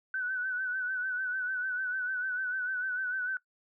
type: tone with vibrato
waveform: sine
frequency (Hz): 1506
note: F#6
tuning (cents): +30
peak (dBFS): -30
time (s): 0.14-3.37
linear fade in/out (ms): 2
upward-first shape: sine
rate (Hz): 6.7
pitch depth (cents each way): 52
effects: noise-tail reverb RT60 0.1 s tail -20 dB re dry